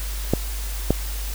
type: clicks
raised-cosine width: 2 ms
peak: -3 dBFS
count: 2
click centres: 0.336 / 0.906 s
effects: added 50 Hz sine -26 dBFS peak until 1.34 s + white hiss -35 dBFS RMS until 1.34 s